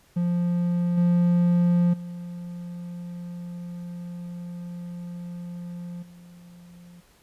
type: tone with level steps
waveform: triangle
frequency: 174.61 Hz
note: F3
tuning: in tune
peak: -19 / -15 / -31 / -43 dBFS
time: 0.16-7.01 s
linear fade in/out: 10 ms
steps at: 0.97 / 1.93 / 6.02 s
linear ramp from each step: 10 ms
effects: pink hiss -59 dBFS RMS until 7.22 s + resampled to 32000 Hz